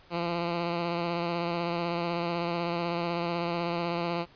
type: tone with vibrato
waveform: 10% pulse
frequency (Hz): 171.3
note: F3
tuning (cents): -33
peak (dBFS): -20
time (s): 0.1-4.26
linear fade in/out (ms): 50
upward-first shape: sine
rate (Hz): 16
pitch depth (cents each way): 25
effects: pink hiss -57 dBFS RMS until 4.35 s + resampled to 11025 Hz